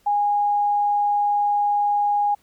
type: tone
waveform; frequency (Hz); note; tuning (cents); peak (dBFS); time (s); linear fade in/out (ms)
sine; 822; G#5; -18; -17; 0.06-2.35; 10
effects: pink hiss -61 dBFS RMS until 2.42 s

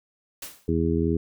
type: noise with exponential decay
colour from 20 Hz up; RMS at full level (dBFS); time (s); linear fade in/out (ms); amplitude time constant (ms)
white; -33; 0.42-0.71; 5; 62
type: harmonic tone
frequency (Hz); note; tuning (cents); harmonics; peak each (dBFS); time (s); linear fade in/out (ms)
82.3; E2; -2; 1 / 2 / 3 / 4 / 5; -27 / -27 / -27 / -27 / -27; 0.68-1.17; 5
effects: none

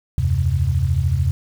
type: tone cluster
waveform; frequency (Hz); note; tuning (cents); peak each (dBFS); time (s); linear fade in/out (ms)
sine; 78.9 / 92.5 / 130.7; D#2 / F#2 / C3; +25 / 0 / -1; -20; 0.18-1.31; 0
effects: 7-bit

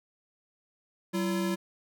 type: tone pair together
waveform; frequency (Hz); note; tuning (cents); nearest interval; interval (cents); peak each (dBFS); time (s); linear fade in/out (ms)
square; 189.8 / 339.2; F#3 / E4; +44 / +50; minor seventh; 1006; -30 / -32; 1.13-1.56; 20
effects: none

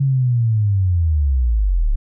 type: linear sweep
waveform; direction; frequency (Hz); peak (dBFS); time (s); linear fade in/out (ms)
sine; down; 139.5 to 32.52; -13; 0-1.96; 10
effects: none

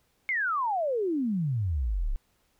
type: exponential sweep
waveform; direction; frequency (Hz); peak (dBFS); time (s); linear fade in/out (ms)
sine; down; 2205 to 30; -25; 0.29-2.16; 0
effects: pink hiss -70 dBFS RMS until 2.59 s

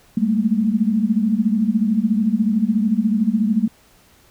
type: tone cluster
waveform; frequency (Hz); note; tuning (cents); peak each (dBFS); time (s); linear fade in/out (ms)
sine; 197.8 / 214.8 / 228.6; G3 / A3 / A#3; +16 / -41 / -34; -21 / -19 / -19; 0.17-3.68; 5
effects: pink hiss -53 dBFS RMS until 4.3 s

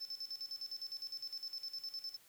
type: tone with tremolo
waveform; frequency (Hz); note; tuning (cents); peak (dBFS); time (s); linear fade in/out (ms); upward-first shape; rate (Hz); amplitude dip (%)
triangle; 5274; E8; 0; -38; 0-2.17; 20; square; 9.8; 80
effects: tanh soft clip ceiling -35 dBFS + white hiss -65 dBFS RMS until 2.28 s

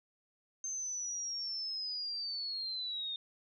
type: linear sweep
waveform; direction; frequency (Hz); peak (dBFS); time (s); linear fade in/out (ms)
sine; down; 6310 to 3648; -36; 0.64-3.16; 2
effects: none

